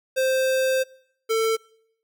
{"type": "tone pair in turn", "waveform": "square", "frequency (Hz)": [523.3, 446.8], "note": ["C5", "A4"], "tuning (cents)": [0, 27], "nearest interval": "minor third", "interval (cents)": 273, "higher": "first", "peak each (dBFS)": -20, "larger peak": "neither", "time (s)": [[0.16, 0.84], [1.29, 1.57]], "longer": "first", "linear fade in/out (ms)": 20, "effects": ["noise-tail reverb RT60 0.7 s tail -24 dB re dry"]}